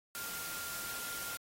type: tone in noise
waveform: sine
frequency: 1396.9 Hz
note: F6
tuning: in tune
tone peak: -45 dBFS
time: 0.15-1.37 s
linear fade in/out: 0 ms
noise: white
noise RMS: -42 dBFS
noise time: 0.15-1.37 s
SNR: -6 dB
effects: AAC 48 kbps